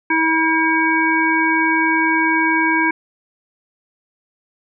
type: harmonic tone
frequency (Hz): 322.1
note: E4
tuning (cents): -40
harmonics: 1 / 3 / 5 / 7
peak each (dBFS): -19 / -19 / -19 / -19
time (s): 0.1-2.91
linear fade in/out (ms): 5
effects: none